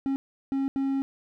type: tone bursts at uneven times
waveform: triangle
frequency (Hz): 271.7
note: C#4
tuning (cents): -35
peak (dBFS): -22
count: 3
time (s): 0.06-0.16 / 0.52-0.68 / 0.76-1.02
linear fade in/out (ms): 0
effects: none